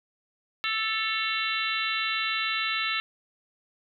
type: harmonic tone with a mistuned harmonic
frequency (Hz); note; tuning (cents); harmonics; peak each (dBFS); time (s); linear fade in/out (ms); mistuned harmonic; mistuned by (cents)
440; A4; 0; 3 / 4 / 5 / 6 / 7 / 8 / 9; -32 / -34 / -32 / -32 / -38 / -36 / -34; 0.64-3; 0; 6; +56
effects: none